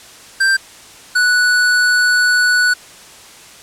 square tone pair in turn, 1573 / 1477.8 Hz, G6 / F#6, +6 / -3 cents, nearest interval minor second, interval 109 cents, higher first, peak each -11 dBFS, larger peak neither, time 0.4-0.57 / 1.15-2.74 s, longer second, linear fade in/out 10 ms, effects white hiss -39 dBFS RMS until 3.62 s + low-pass 9000 Hz 12 dB/octave

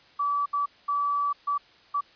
sine tone bursts at uneven times, 1151 Hz, D6, 35 cents flat, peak -23 dBFS, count 5, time 0.19-0.46 / 0.53-0.66 / 0.88-1.33 / 1.47-1.58 / 1.94-2.01 s, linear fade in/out 10 ms, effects white hiss -56 dBFS RMS until 2.15 s + resampled to 11025 Hz

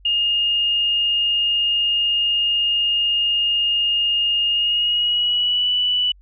sine tone with pitch glide, 2838 to 2964 Hz, F7 to F#7, +27 to +2 cents, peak -16 dBFS, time 0.05-6.12 s, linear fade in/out 5 ms, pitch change +75 cents, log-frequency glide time 4.5-5.7 s, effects added 47 Hz sine -46 dBFS peak until 6.21 s

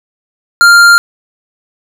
sine tone with tanh clipping, 1396.9 Hz, F6, in tune, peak -3 dBFS, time 0.61-0.98 s, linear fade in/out 0 ms, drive 15 dB, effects none

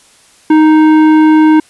sine tone with tanh clipping, 311.1 Hz, D#4, in tune, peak -5 dBFS, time 0.5-1.6 s, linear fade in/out 5 ms, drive 13 dB, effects white hiss -45 dBFS RMS until 1.69 s + resampled to 24000 Hz

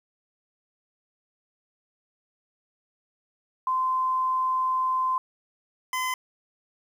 sine / 25% pulse tone pair in turn, 1034 / 1022.1 Hz, C6 / C6, -21 / -41 cents, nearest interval unison, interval 20 cents, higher first, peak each -22 dBFS, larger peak neither, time 3.67-5.18 / 5.93-6.14 s, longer first, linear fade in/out 2 ms, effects 10-bit

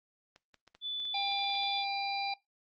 clicks, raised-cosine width 0.2 ms, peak -37 dBFS, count 12, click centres 0.361 / 0.543 / 0.677 / 0.75 / 1.001 / 1.053 / 1.316 / 1.392 / 1.442 / 1.5 / 1.542 / 1.634 s
sine tone, 3482 Hz, A7, 19 cents flat, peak -34 dBFS, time 0.81-1.85 s, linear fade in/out 50 ms
harmonic tone, 796 Hz, G5, 26 cents sharp, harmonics 1 / 3 / 5 / 6, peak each -34 / -39 / -41 / -42 dBFS, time 1.14-2.34 s, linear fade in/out 5 ms
effects noise-tail reverb RT60 0.2 s tail -21 dB re dry + Opus 24 kbps

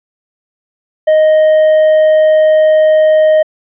triangle tone, 622.3 Hz, D#5, in tune, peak -3 dBFS, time 1.07-3.43 s, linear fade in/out 10 ms, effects resampled to 8000 Hz

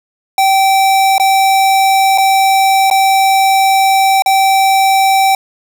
square tone with dropouts, 775 Hz, G5, 20 cents flat, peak -8 dBFS, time 0.38-5.35 s, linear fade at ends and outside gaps 2 ms, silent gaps 1.181-1.198 / 2.177-2.182 / 2.901-2.911 / 4.222-4.26 s, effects none

